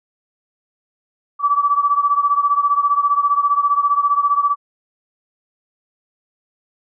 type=beating tone pair; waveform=sine; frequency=1148 / 1163 Hz; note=D6 / D6; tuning=-40 / -17 cents; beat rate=15 Hz; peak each=-15 / -18 dBFS; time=1.39-4.56 s; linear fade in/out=50 ms; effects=none